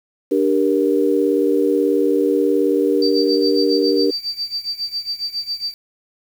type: chord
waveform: sine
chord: G minor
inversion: second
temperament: just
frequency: 294 / 392 / 470.4 Hz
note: D4 / G4 / Bb4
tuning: +2 / 0 / +16 cents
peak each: -18 dBFS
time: 0.31-4.11 s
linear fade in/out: 10 ms
type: tone with tremolo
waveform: sine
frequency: 4646 Hz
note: D8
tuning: 20 cents flat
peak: -19 dBFS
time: 3.02-5.74 s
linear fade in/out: 2 ms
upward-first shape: sine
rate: 7.3 Hz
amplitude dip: 85%
effects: 7-bit